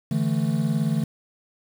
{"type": "chord", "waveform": "triangle", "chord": "D suspended second", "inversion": "none", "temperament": "just", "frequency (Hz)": [146.83, 165.19, 220.2], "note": ["D3", "E3", "A3"], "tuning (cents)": [0, 4, 2], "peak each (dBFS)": -23, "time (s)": [0.11, 1.04], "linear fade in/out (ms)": 5, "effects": ["7-bit"]}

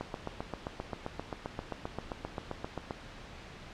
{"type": "click train", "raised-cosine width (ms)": 1, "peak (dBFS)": -21, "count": 23, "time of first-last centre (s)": [0.01, 2.909], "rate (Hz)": 7.59, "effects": ["pink hiss -48 dBFS RMS until 3.73 s", "low-pass 4000 Hz 12 dB/octave"]}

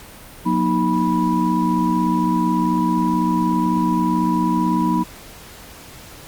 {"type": "tone cluster", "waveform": "sine", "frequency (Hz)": [179.5, 237.6, 313.5, 981], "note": ["F3", "A#3", "D#4", "B5"], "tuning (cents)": [48, 33, 13, -12], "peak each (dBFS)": -21, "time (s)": [0.45, 5.04], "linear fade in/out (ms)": 20, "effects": ["pink hiss -40 dBFS RMS until 6.27 s", "Opus 48 kbps"]}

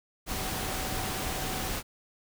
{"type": "tone in noise", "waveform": "sine", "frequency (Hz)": 756, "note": "F#5", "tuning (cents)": 37, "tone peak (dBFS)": -41, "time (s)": [0.27, 1.73], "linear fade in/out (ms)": 50, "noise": "pink", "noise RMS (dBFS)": -33, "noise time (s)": [0.26, 1.83], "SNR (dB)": -11, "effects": []}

